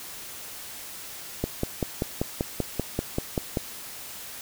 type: click train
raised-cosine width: 2 ms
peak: -11 dBFS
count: 12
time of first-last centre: 1.44-3.572 s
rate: 5.16 Hz
effects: white hiss -40 dBFS RMS until 4.41 s